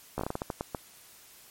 slowing click train, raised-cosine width 1 ms, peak -17 dBFS, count 11, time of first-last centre 0.18-0.748 s, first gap 14 ms, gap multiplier 1.29, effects white hiss -54 dBFS RMS until 1.5 s + MP3 64 kbps

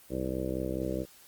harmonic tone, 64.6 Hz, C2, 21 cents flat, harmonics 1 / 2 / 3 / 4 / 5 / 6 / 7 / 8 / 9, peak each -39 / -40 / -38 / -41 / -35 / -40 / -40 / -38 / -39 dBFS, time 0.09-1.06 s, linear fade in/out 50 ms, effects white hiss -56 dBFS RMS until 1.27 s + Opus 24 kbps

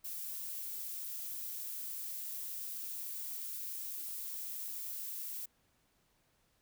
violet noise, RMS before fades -42 dBFS, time 0.04-5.46 s, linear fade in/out 10 ms, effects pink hiss -74 dBFS RMS until 6.61 s

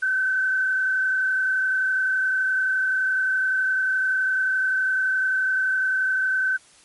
sine tone with frequency modulation, 1530 Hz, G6, 42 cents flat, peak -19 dBFS, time 0.02-6.57 s, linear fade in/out 10 ms, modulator 31.7 Hz, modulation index 0.76, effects white hiss -53 dBFS RMS until 6.84 s + MP3 48 kbps

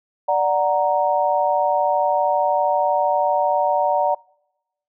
sine chord, D augmented, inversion none, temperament equal, 587.3 / 740 / 932.3 Hz, D5 / F#5 / A#5, 0 / 0 / 0 cents, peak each -20 dBFS, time 0.28-4.15 s, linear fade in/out 10 ms, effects noise-tail reverb RT60 0.9 s tail -26 dB re dry

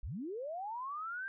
sine linear sweep, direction up, 33.01 to 1599 Hz, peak -38 dBFS, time 0.03-1.28 s, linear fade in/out 0 ms, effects none

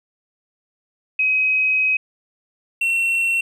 sine / triangle tone pair in turn, 2533 / 2716 Hz, D#7 / F7, +30 / -49 cents, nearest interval minor second, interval 121 cents, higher second, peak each -15 dBFS, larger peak neither, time 1.19-1.97 / 2.81-3.41 s, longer first, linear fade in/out 5 ms, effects none

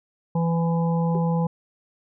harmonic tone, 167.1 Hz, E3, 24 cents sharp, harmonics 1 / 3 / 5 / 6, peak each -20 / -29 / -31 / -36 dBFS, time 0.35-1.47 s, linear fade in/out 5 ms
sine tone with exponential decay, 392 Hz, G4, in tune, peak -25 dBFS, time 1.15-1.25 s, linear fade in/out 0 ms, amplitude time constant 20 ms
effects none

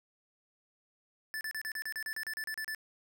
square tone bursts, 1752 Hz, A6, 8 cents flat, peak -36 dBFS, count 14, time 1.34-2.748 s, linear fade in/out 0 ms, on 69 ms, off 34 ms, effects none

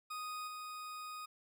40% pulse tone with level steps, 1244.5 Hz, D#6, in tune, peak -40 / -43 dBFS, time 0.1-1.26 s, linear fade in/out 10 ms, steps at 0.47 s, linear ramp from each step 10 ms, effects none

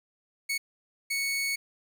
sawtooth tone bursts at uneven times, 2217 Hz, C#7, in tune, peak -24 dBFS, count 2, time 0.49-0.58 / 1.1-1.56 s, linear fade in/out 10 ms, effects 10-bit

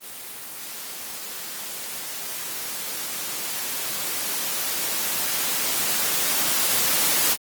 white noise with level ramp, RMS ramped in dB -37 to -20 dBFS, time 0-7.37 s, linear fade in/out 50 ms, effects high-pass 150 Hz 12 dB/octave + Opus 24 kbps

